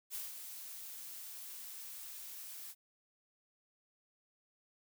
blue noise with ADSR envelope, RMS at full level -41 dBFS, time 0.1-2.75 s, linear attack 48 ms, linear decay 170 ms, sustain -7 dB, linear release 49 ms, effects none

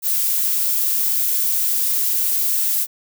violet noise, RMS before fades -19 dBFS, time 0.02-2.87 s, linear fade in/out 50 ms, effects none

